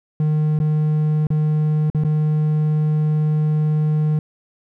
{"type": "tone with dropouts", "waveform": "triangle", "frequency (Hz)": 153, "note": "D#3", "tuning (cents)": -29, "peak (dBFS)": -13, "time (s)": [0.2, 4.19], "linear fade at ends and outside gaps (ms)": 2, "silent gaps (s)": [[0.59, 0.6], [1.269, 1.303], [1.901, 1.947], [2.037, 2.047]], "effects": []}